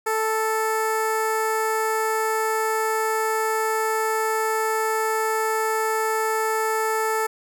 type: tone with notch filter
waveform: 15% pulse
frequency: 440 Hz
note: A4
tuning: in tune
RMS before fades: -23 dBFS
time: 0.06-7.27 s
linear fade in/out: 10 ms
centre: 3900 Hz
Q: 1.1
effects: none